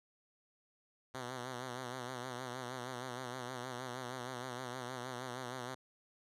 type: tone with vibrato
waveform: 5% pulse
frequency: 125.9 Hz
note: B2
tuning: 34 cents sharp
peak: -30 dBFS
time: 1.14-5.75 s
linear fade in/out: 10 ms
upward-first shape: sine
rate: 6.4 Hz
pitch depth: 70 cents each way
effects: low-pass 10000 Hz 12 dB/octave